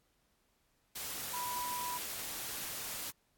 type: tone in noise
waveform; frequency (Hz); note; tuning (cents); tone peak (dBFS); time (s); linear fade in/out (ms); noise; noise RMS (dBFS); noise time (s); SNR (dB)
sine; 983; B5; -8; -37; 1.33-1.98; 10; white; -41; 0.95-3.11; +1
effects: pink hiss -75 dBFS RMS until 3.37 s + AAC 64 kbps